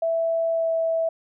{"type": "tone with pitch glide", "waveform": "sine", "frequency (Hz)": [660, 655.1], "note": ["E5", "E5"], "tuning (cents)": [2, -11], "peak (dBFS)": -20, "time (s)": [0.02, 1.09], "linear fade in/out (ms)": 5, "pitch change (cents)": -13, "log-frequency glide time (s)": [0.52, 0.71], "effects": []}